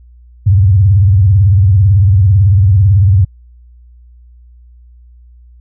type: tone with vibrato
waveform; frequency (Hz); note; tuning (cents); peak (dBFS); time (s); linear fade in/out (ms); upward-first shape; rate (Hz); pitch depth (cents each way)
sine; 97; G2; -18; -4; 0.46-3.25; 10; sine; 18; 200
effects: added 60 Hz sine -37 dBFS peak until 5.6 s